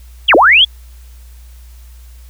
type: linear two-way sweep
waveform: sine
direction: down then up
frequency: 3471 to 277.2 to 3471 Hz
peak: -4 dBFS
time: 0.28-0.65 s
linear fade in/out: 10 ms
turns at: 0.35 s
effects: added 60 Hz sine -34 dBFS peak until 2.29 s + white hiss -49 dBFS RMS until 2.29 s